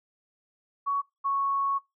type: tone pair in turn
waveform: sine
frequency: 1120 / 1106.5 Hz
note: C#6 / C#6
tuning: +18 / -3 cents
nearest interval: unison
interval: 21 cents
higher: first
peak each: -24 dBFS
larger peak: neither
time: 0.86-1.02 / 1.24-1.79 s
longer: second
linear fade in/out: 20 ms
effects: noise-tail reverb RT60 0.2 s tail -21 dB re dry